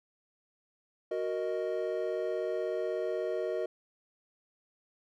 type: chord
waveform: triangle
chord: D# minor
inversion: first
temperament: equal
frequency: 370 / 466.2 / 622.3 Hz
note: F#4 / A#4 / D#5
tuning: 0 / 0 / 0 cents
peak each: -33 dBFS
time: 1.11-3.66 s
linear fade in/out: 5 ms
effects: none